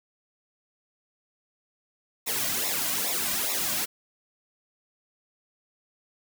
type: noise with flanger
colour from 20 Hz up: white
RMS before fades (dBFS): -28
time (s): 2.26-3.86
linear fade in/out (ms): 20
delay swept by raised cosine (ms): 0.64 to 2.34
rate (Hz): 2.4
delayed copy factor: -0.85
effects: none